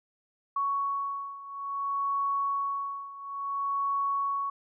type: beating tone pair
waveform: sine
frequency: 1114 / 1114.58 Hz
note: C#6 / C#6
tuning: +8 / +9 cents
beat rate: 0.58 Hz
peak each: -30 / -33 dBFS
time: 0.56-4.5 s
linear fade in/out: 5 ms
effects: none